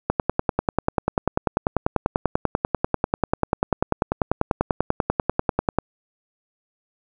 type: click train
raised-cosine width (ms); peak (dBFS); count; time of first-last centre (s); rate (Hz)
1; -4; 59; 0.1-5.786; 10.2
effects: none